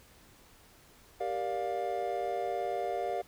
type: chord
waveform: triangle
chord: G minor seventh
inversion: none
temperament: just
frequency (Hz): 392 / 470.4 / 588 / 705.6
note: G4 / Bb4 / D5 / F5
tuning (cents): 0 / +16 / +2 / +18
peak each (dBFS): -36 / -36 / -36 / -32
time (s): 1.2-3.22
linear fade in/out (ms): 10
effects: pink hiss -59 dBFS RMS until 3.27 s